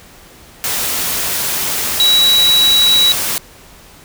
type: tone in noise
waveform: sine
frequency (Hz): 3900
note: B7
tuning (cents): -23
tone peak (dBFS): -8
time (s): 2-3.12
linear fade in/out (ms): 0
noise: white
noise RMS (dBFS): -18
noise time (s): 0.64-3.38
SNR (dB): +7
effects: pink hiss -41 dBFS RMS until 4.04 s